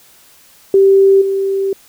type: tone with level steps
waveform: sine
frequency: 390 Hz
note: G4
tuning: 9 cents flat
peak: -5 / -13 dBFS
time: 0.74-1.73 s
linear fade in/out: 2 ms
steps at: 1.21 s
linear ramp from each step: 10 ms
effects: white hiss -46 dBFS RMS until 1.88 s